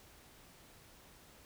silence, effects pink hiss -60 dBFS RMS until 1.45 s

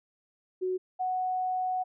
sine tone pair in turn, 370 / 740 Hz, F#4 / F#5, 0 / 0 cents, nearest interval octave, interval 1200 cents, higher second, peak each -27 dBFS, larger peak neither, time 0.61-0.78 / 0.99-1.84 s, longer second, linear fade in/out 20 ms, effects none

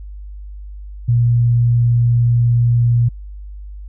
sine tone, 119 Hz, A#2, 36 cents sharp, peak -10 dBFS, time 1.08-3.09 s, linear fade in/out 10 ms, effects added 50 Hz sine -29 dBFS peak until 3.88 s

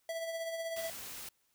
square tone with tremolo, 659.3 Hz, E5, in tune, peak -35 dBFS, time 0.09-0.9 s, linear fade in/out 2 ms, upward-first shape triangle, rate 16 Hz, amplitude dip 50%
white noise, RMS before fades -45 dBFS, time 0.76-1.29 s, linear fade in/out 5 ms
effects white hiss -75 dBFS RMS until 1.54 s

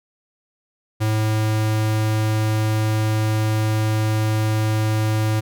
square tone, 108.6 Hz, A2, 22 cents flat, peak -18 dBFS, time 1-5.41 s, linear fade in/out 20 ms, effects none

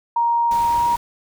sine tone with pitch glide, 938 to 946.2 Hz, A#5 to A#5, +11 to +26 cents, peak -15 dBFS, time 0.16-0.96 s, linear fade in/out 5 ms, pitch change +15 cents, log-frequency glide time 0.69-0.82 s
pink noise, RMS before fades -34 dBFS, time 0.51-0.97 s, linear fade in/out 2 ms
effects none

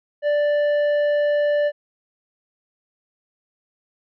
triangle tone with tanh clipping, 587.3 Hz, D5, in tune, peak -18 dBFS, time 0.22-1.72 s, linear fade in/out 50 ms, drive 12 dB, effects none

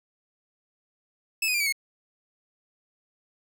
sawtooth tone with pitch steps, 2613 / 2496 / 2385 / 2279 / 2177 Hz, E7 / D#7 / D7 / C#7 / C#7, -16 / +5 / +26 / +47 / -32 cents, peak -20 dBFS, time 1.42-1.725 s, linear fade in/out 5 ms, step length 61 ms, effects none

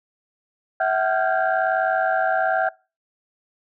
sine tone cluster, 654 / 753 / 1390 / 1565 / 1626 Hz, E5 / F#5 / F6 / G6 / G#6, -14 / +30 / -9 / -3 / -37 cents, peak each -22 / -21 / -27 / -27 / -30 dBFS, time 0.8-2.69 s, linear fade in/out 5 ms, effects noise-tail reverb RT60 0.3 s tail -23 dB re dry + tanh soft clip ceiling -7 dBFS

